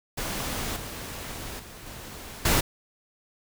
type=noise with level steps; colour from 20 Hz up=pink; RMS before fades=-31 / -37 / -44 / -41 / -22 dBFS; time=0.17-2.61 s; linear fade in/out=10 ms; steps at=0.76 / 1.59 / 1.86 / 2.45 s; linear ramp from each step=5 ms; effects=none